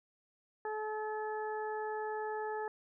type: harmonic tone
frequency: 430 Hz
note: A4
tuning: 40 cents flat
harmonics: 1 / 2 / 3 / 4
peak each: -38 / -39 / -49 / -46 dBFS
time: 0.65-2.68 s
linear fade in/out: 2 ms
effects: none